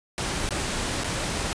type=noise with dropouts; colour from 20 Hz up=pink; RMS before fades=-28 dBFS; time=0.18-1.53 s; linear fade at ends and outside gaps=0 ms; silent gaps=0.49-0.508 / 1.036-1.044 s; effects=resampled to 22050 Hz